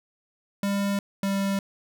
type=tone pair in turn; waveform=square; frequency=199.8 / 196.82 Hz; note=G3 / G3; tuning=+33 / +7 cents; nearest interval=unison; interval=26 cents; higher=first; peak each=-24 dBFS; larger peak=neither; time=0.63-0.99 / 1.23-1.59 s; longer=neither; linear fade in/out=2 ms; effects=none